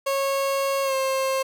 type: tone with pitch glide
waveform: 30% pulse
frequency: 548 to 532.1 Hz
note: C#5 to C5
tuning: -20 to +29 cents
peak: -19 dBFS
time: 0.06-1.43 s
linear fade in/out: 10 ms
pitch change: -51 cents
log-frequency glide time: 0.83-0.94 s
effects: none